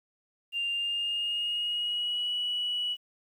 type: tone with pitch glide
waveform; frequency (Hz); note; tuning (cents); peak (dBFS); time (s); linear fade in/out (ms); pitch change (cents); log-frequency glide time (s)
sine; 2794 to 2938; F7 to F#7; 0 to -13; -27; 0.52-2.97; 50; +87; 0.71-2.33
effects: tanh soft clip ceiling -23 dBFS + 10-bit